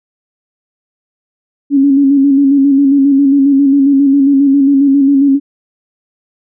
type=tone with vibrato; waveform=sine; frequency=277.2 Hz; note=C#4; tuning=in tune; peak=-5 dBFS; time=1.7-5.4 s; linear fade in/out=50 ms; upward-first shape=square; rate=7.4 Hz; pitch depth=38 cents each way; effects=none